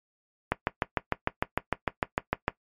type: click train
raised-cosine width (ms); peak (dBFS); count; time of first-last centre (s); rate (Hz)
0.5; -8; 14; 0.52-2.481; 6.63
effects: noise-tail reverb RT60 0.1 s tail -17 dB re dry + MP3 96 kbps